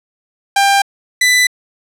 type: tone pair in turn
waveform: sawtooth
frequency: 795 / 1993.5 Hz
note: G5 / B6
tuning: +24 / +16 cents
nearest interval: octave + major third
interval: 1592 cents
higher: second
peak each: -5 dBFS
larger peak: neither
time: 0.56-0.82 / 1.21-1.47 s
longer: neither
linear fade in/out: 5 ms
effects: low-pass 11000 Hz 12 dB/octave